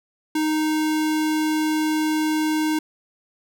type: tone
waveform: square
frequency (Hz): 310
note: D#4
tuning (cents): -6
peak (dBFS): -20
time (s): 0.35-2.79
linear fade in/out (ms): 5
effects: none